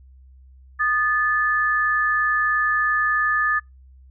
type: tone pair together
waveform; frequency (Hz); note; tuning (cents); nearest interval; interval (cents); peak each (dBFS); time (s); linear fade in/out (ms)
sine; 1230 / 1738.5; D#6 / A6; -20 / -21; tritone; 599; -22 / -19; 0.79-3.6; 20
effects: noise-tail reverb RT60 0.2 s tail -26 dB re dry + added 65 Hz sine -45 dBFS peak until 4.1 s